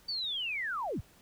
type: linear sweep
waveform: sine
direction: down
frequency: 4645 to 36.71 Hz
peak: -32 dBFS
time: 0.08-1.01 s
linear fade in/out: 10 ms
effects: pink hiss -61 dBFS RMS until 1.21 s